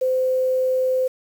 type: tone with quantisation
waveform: sine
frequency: 515 Hz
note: C5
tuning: 28 cents flat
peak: -17 dBFS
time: 0.01-1.08 s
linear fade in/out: 10 ms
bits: 7
effects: none